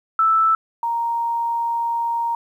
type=tone pair in turn; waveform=sine; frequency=1318.5 / 932.3 Hz; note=E6 / A#5; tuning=0 / 0 cents; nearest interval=tritone; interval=600 cents; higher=first; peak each=-13 / -19 dBFS; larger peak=first; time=0.19-0.55 / 0.83-2.35 s; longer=second; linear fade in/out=2 ms; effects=9-bit